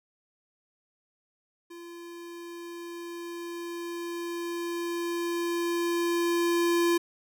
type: tone with level ramp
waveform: square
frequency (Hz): 342.7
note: F4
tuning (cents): -33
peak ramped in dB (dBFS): -43 to -22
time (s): 1.7-6.98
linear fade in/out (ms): 10
effects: none